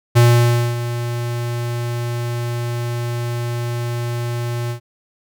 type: tone with ADSR envelope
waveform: square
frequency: 119.4 Hz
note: A#2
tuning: 42 cents sharp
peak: -8 dBFS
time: 0.15-4.8 s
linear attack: 20 ms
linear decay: 580 ms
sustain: -13 dB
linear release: 97 ms
effects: none